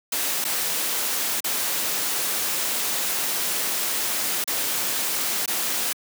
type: noise with dropouts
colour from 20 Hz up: white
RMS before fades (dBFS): -25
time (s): 0.12-5.93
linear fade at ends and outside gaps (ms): 5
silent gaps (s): 0.443-0.449 / 1.404-1.442 / 4.441-4.475 / 5.46-5.477
effects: high-pass 200 Hz 12 dB/octave